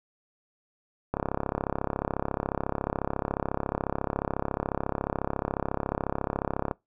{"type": "click train", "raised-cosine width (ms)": 1, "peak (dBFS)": -13, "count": 191, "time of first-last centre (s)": [1.14, 6.712], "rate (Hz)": 34.1, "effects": ["noise-tail reverb RT60 0.2 s tail -23 dB re dry"]}